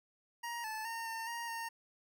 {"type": "tone with pitch steps", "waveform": "25% pulse", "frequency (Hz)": [943, 872, 916, 906, 937, 918], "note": ["A#5", "A5", "A#5", "A#5", "A#5", "A#5"], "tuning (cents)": [20, -16, -31, -50, 9, -27], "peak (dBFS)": -35, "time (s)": [0.43, 1.69], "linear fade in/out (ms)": 10, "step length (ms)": 210, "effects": []}